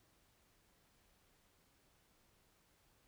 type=silence; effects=pink hiss -73 dBFS RMS until 3.07 s